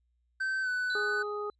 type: tone with pitch glide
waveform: triangle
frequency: 1545 to 1495 Hz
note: G6 to F#6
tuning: -26 to +17 cents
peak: -27 dBFS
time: 0.4-1.23 s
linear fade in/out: 10 ms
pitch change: -57 cents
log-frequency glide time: 0.62-0.69 s
type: tone with exponential decay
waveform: sine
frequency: 4012 Hz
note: B7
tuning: 26 cents sharp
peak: -36 dBFS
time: 0.9-1.55 s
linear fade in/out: 1 ms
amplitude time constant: 140 ms
type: harmonic tone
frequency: 415.3 Hz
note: G#4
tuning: in tune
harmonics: 1 / 2 / 3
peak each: -34 / -45 / -37 dBFS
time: 0.95-1.5 s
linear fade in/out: 2 ms
effects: added 60 Hz sine -70 dBFS peak until 1.59 s + resampled to 22050 Hz